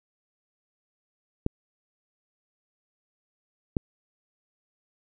clicks, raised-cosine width 3 ms, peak -11 dBFS, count 2, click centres 1.464 / 3.768 s, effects none

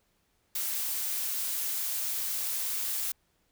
blue noise, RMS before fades -32 dBFS, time 0.55-3.12 s, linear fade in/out 5 ms, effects pink hiss -72 dBFS RMS until 3.51 s

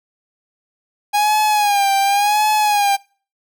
45% pulse tone with vibrato, 820 Hz, G#5, 22 cents flat, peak -13 dBFS, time 1.13-2.97 s, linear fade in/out 20 ms, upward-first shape sine, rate 0.91 Hz, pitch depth 71 cents each way, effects noise-tail reverb RT60 0.4 s tail -25 dB re dry

